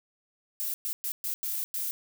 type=noise bursts at uneven times; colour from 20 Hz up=violet; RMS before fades=-32 dBFS; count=6; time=0.6-0.74 / 0.85-0.93 / 1.04-1.12 / 1.24-1.34 / 1.43-1.64 / 1.74-1.91 s; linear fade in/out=0 ms; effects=none

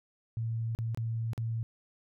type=tone with dropouts; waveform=sine; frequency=113.9 Hz; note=A#2; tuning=40 cents flat; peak=-30 dBFS; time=0.37-1.63 s; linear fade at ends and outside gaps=0 ms; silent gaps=0.75-0.788 / 0.947-0.974 / 1.333-1.378 s; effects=none

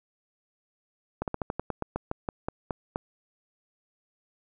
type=slowing click train; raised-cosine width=1 ms; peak=-15 dBFS; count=14; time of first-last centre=1.22-2.959 s; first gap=58 ms; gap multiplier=1.13; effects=none

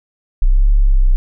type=linear two-way sweep; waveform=sine; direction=up then down; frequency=30.66 to 35.81 to 30.66 Hz; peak=-7 dBFS; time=0.42-1.16 s; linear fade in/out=0 ms; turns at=0.7 s; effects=none

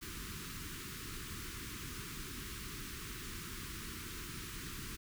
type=band-stop noise; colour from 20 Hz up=pink; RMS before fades=-45 dBFS; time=0.01-4.97 s; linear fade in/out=20 ms; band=400 to 1100 Hz; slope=48 dB/octave; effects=none

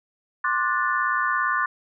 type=chord; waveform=sine; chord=D dominant seventh; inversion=third; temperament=just; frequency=1057.2 / 1174.7 / 1468.3 / 1762 Hz; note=C6 / D6 / F#6 / A6; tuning=+18 / 0 / -14 / +2 cents; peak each=-26 dBFS; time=0.44-1.66 s; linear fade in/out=5 ms; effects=none

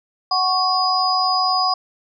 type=tone cluster; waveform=sine; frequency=743 / 1102 / 4948 Hz; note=F#5 / C#6 / D#8; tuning=+7 / -11 / -10 cents; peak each=-20 dBFS; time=0.31-1.74 s; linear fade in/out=5 ms; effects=none

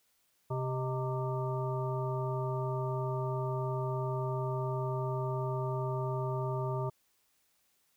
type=harmonic tone with a mistuned harmonic; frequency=130.81 Hz; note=C3; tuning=in tune; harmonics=1 / 3 / 5 / 7 / 9; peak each=-33 / -38 / -40 / -41 / -43 dBFS; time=0.5-6.9 s; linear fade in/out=10 ms; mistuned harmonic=5; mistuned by=-77 cents; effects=white hiss -73 dBFS RMS until 7.96 s

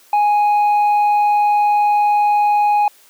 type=tone with tanh clipping; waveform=triangle; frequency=830 Hz; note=G#5; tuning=1 cent flat; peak=-12 dBFS; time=0.13-2.88 s; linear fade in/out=2 ms; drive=8 dB; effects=white hiss -49 dBFS RMS until 3.09 s + high-pass 300 Hz 12 dB/octave

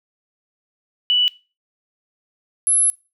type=tone pair in turn; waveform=sine; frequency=2960 / 10990 Hz; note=F#7 / F9; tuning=0 / -29 cents; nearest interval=octave + major seventh; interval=2271 cents; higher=second; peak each=-13 dBFS; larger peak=neither; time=1.1-1.28 / 2.67-2.9 s; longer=second; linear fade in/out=0 ms; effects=noise-tail reverb RT60 0.3 s tail -20 dB re dry

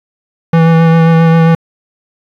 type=tone with vibrato; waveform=square; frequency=164.3 Hz; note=E3; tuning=5 cents flat; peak=-5 dBFS; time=0.53-1.55 s; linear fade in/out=5 ms; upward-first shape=sine; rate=7.5 Hz; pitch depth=16 cents each way; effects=low-pass 2000 Hz 12 dB/octave + 7-bit

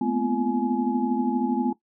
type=tone cluster; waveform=sine; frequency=215.6 / 239.9 / 252.5 / 341.2 / 843 Hz; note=A3 / A#3 / B3 / F4 / G#5; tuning=-35 / +50 / +39 / -40 / +26 cents; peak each=-29 / -28 / -25 / -30 / -30 dBFS; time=0.01-1.73 s; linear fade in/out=5 ms; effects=noise-tail reverb RT60 0.1 s tail -17 dB re dry

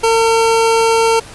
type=tone; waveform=25% pulse; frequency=453.8 Hz; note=A#4; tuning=47 cents flat; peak=-6 dBFS; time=0.03-1.2 s; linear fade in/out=10 ms; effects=pink hiss -35 dBFS RMS until 1.34 s + resampled to 24000 Hz

